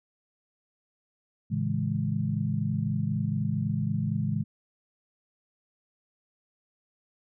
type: chord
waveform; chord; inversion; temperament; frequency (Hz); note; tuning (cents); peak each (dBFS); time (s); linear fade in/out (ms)
sine; A major seventh; none; equal with one note detuned; 110 / 138.59 / 162.64 / 207.7; A2 / C#3 / E3 / G#3; 0 / 0 / -23 / 0; -31; 1.5-4.44; 20
effects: none